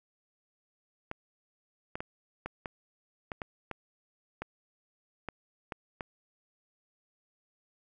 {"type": "clicks", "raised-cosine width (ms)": 0.5, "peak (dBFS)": -21, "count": 12, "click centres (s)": [1.114, 1.955, 2.005, 2.46, 2.658, 3.318, 3.418, 3.713, 4.42, 5.287, 5.722, 6.008], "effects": []}